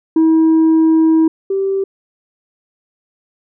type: tone pair in turn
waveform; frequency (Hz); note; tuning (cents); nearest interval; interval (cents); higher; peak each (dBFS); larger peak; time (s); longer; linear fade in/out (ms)
sine; 321.4 / 388.9; E4 / G4; -44 / -14; minor third; 330; second; -5 / -13; first; 0.16-1.28 / 1.5-1.84; first; 5
effects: tanh soft clip ceiling -7 dBFS